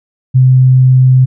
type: tone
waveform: sine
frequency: 129.1 Hz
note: C3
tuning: 23 cents flat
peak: -3 dBFS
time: 0.34-1.26 s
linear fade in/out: 20 ms
effects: none